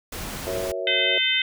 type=noise; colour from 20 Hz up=pink; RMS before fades=-33 dBFS; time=0.12-0.72 s; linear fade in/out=5 ms
type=chord; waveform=sine; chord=F# dominant seventh; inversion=none; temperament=equal; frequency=370 / 466.2 / 554.4 / 659.3 Hz; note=F#4 / A#4 / C#5 / E5; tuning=0 / 0 / 0 / 0 cents; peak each=-32 / -33 / -30 / -31 dBFS; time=0.47-1.18 s; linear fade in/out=0 ms
type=harmonic tone; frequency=514 Hz; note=C5; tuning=31 cents flat; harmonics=3 / 4 / 5 / 6 / 7; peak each=-31 / -24 / -29 / -23 / -26 dBFS; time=0.87-1.42 s; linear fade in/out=2 ms
effects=none